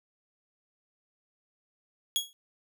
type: tone with exponential decay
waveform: sawtooth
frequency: 3325 Hz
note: G#7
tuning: 1 cent sharp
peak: -19 dBFS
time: 2.16-2.33 s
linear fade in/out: 0 ms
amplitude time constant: 36 ms
effects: none